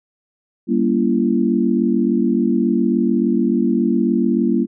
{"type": "chord", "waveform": "sine", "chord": "G diminished seventh", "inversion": "none", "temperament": "just", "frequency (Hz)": [196, 235.2, 282.2, 338.7], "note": ["G3", "Bb3", "Db4", "Fb4"], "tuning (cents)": [0, 16, 31, 47], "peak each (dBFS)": [-20, -17, -22, -20], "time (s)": [0.67, 4.67], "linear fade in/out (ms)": 50, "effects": []}